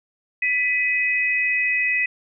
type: tone pair together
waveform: sine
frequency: 1986 / 2528 Hz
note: B6 / D#7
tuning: +9 / +27 cents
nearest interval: major third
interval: 418 cents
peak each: -21 dBFS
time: 0.42-2.06 s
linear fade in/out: 5 ms
effects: none